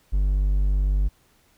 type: tone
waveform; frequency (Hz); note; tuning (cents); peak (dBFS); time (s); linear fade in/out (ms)
triangle; 49; G1; 0; -16; 0.12-1.09; 20
effects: pink hiss -61 dBFS RMS until 1.57 s